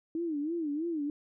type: tone with vibrato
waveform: sine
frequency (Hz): 313.8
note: D#4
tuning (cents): +15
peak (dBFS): -30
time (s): 0.15-1.1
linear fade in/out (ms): 2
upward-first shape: sine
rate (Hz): 3.1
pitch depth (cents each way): 160
effects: none